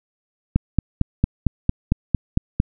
click train, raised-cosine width 5 ms, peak -3 dBFS, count 10, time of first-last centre 0.56-2.601 s, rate 4.41 Hz, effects none

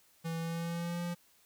square tone with pitch glide, 164.81 to 173.6 Hz, E3 to F3, 0 to -10 cents, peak -35 dBFS, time 0.24-1.15 s, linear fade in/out 20 ms, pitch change +90 cents, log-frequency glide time 0.39-1.03 s, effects white hiss -66 dBFS RMS until 1.45 s

